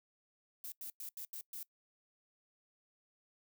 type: noise bursts at uneven times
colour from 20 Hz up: violet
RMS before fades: -45 dBFS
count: 6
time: 0.64-0.72 / 0.81-0.9 / 1-1.09 / 1.17-1.25 / 1.33-1.41 / 1.53-1.63 s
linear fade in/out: 2 ms
effects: noise-tail reverb RT60 0.1 s tail -22 dB re dry